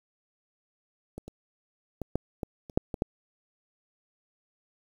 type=clicks; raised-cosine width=2 ms; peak=-25 / -29 / -20 / -13 / -18 / -30 / -8 / -19 / -12 dBFS; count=9; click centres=1.18 / 1.28 / 2.017 / 2.156 / 2.432 / 2.698 / 2.775 / 2.942 / 3.021 s; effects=8-bit